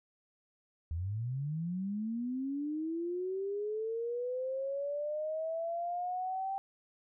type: linear sweep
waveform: sine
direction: up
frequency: 77 to 784 Hz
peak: -33 dBFS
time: 0.91-6.58 s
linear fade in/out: 0 ms
effects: none